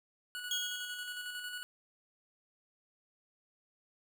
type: tone with tremolo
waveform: 25% pulse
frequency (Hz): 1468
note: F#6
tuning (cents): -14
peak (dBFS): -35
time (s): 0.35-1.63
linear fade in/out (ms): 0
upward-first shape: square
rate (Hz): 11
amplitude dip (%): 35
type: tone with exponential decay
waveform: 30% pulse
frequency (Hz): 3291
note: G#7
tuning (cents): -16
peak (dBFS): -28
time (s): 0.51-1.43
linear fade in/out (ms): 2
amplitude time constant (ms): 200
effects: none